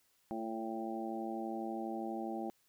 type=harmonic tone with a mistuned harmonic; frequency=112.2 Hz; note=A2; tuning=34 cents sharp; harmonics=2 / 3 / 4 / 5 / 6 / 7; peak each=-42 / -41 / -52 / -48 / -47 / -43 dBFS; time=0.31-2.5 s; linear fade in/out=0 ms; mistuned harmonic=4; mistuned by=-20 cents; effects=white hiss -73 dBFS RMS until 2.68 s